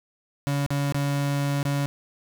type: tone with dropouts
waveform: 35% pulse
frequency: 141.7 Hz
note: C#3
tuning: 38 cents sharp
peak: -21 dBFS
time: 0.47-1.86 s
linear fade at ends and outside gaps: 0 ms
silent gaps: 0.663-0.705 / 0.923-0.945 / 1.629-1.652 s
effects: none